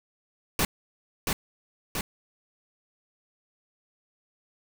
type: noise with echo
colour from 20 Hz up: pink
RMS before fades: -24 dBFS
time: 0.59-0.65 s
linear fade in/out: 2 ms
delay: 680 ms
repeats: 2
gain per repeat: -3 dB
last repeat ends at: 2.01 s
effects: none